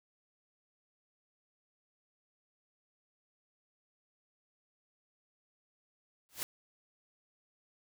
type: noise with exponential growth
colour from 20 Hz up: white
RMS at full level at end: -33 dBFS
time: 6.29-6.43 s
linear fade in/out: 0 ms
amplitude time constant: 29 ms
effects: none

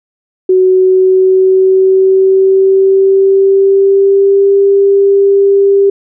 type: tone with pitch glide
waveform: sine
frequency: 372.1 to 396.5 Hz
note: F#4 to G4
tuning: +10 to +20 cents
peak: -4 dBFS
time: 0.49-5.9 s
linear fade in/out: 5 ms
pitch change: +110 cents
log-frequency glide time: 0.61-4.53 s
effects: none

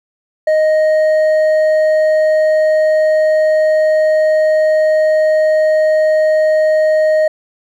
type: tone with hard clipping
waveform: sine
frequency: 622.3 Hz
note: D#5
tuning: in tune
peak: -10 dBFS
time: 0.47-7.28 s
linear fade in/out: 5 ms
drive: 4 dB
effects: none

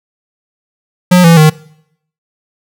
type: tone with pitch steps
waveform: square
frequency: 180 / 166.98 / 154.9 Hz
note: F#3 / E3 / D#3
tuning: -47 / +23 / -7 cents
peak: -3 dBFS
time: 1.11-1.5 s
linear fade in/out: 10 ms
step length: 130 ms
effects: noise-tail reverb RT60 0.7 s tail -22 dB re dry

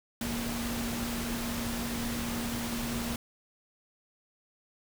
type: tone in noise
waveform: sine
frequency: 235.5 Hz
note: A#3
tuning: 18 cents sharp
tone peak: -34 dBFS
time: 0.21-3.16 s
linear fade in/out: 2 ms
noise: pink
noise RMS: -36 dBFS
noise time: 0.21-3.16 s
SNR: -1 dB
effects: none

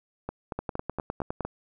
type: two click trains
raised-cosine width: 1 ms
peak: -16 / -18 dBFS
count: 9 / 6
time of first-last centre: 0.59-1.407 / 0.29-1.45 s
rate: 9.79 / 4.31 Hz
effects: none

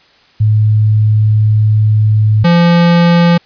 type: tone pair in turn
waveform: sine / square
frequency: 107.4 / 171.72 Hz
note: A2 / F3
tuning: -41 / -29 cents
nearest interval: minor sixth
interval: 812 cents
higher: second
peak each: -6 dBFS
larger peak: neither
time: 0.4-2.44 / 2.44-3.38 s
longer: first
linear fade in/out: 10 ms
effects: white hiss -47 dBFS RMS until 3.45 s + resampled to 11025 Hz

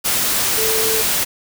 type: tone in noise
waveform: sine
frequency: 441.9 Hz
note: A4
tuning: 7 cents sharp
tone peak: -21 dBFS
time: 0.57-1.03 s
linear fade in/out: 20 ms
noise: white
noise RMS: -18 dBFS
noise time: 0.04-1.25 s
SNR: -6 dB
effects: none

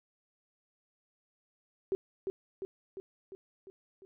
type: tone with echo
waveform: sine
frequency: 384.9 Hz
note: G4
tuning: 32 cents flat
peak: -27 dBFS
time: 1.92-1.95 s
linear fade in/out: 0 ms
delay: 350 ms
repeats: 6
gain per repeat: -4 dB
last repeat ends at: 4.05 s
effects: none

